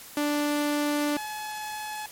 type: tone pair in turn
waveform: sawtooth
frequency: 293.7 / 852.6 Hz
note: D4 / G#5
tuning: 0 / +45 cents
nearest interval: octave + tritone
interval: 1845 cents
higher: second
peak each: -20 / -29 dBFS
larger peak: first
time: 0.17-1.17 / 1.17-2.06 s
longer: first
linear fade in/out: 2 ms
effects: white hiss -45 dBFS RMS until 2.11 s + MP3 64 kbps